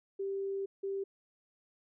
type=tone bursts at uneven times; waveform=sine; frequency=392 Hz; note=G4; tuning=in tune; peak=-33 dBFS; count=2; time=0.19-0.66 / 0.83-1.04 s; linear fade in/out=10 ms; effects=none